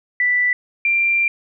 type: tone pair in turn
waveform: sine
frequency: 1975.5 / 2372 Hz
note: B6 / D7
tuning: 0 / +17 cents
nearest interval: minor third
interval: 317 cents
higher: second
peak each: -14 dBFS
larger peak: neither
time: 0.2-0.53 / 0.85-1.28 s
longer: second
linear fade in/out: 2 ms
effects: none